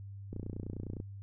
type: click train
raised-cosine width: 3 ms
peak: -27 dBFS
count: 21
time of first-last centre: 0.33-1.001 s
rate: 29.8 Hz
effects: added 99 Hz sine -43 dBFS peak until 1.22 s